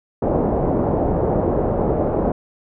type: low-pass noise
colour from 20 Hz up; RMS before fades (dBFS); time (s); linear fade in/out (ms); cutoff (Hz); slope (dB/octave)
white; -19; 0.22-2.32; 5; 660; 24
effects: none